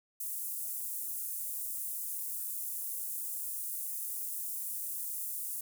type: high-pass noise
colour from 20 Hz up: pink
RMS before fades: -38 dBFS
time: 0.2-5.61 s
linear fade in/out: 5 ms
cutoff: 9600 Hz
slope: 24 dB/octave
effects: none